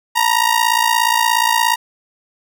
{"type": "ring-modulated tone", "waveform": "sawtooth", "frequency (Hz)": 938, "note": "A#5", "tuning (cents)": 11, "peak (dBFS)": -6, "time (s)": [0.15, 1.76], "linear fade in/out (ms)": 20, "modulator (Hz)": 28.5, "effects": []}